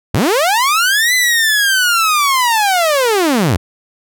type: linear two-way sweep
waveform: sawtooth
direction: up then down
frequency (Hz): 71 to 2033 to 71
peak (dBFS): -7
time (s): 0.14-3.57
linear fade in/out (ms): 5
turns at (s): 1.14
effects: none